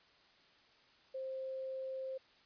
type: tone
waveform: sine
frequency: 527 Hz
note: C5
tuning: 12 cents sharp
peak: -39 dBFS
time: 1.14-2.18 s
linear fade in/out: 10 ms
effects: white hiss -66 dBFS RMS until 2.45 s + resampled to 11025 Hz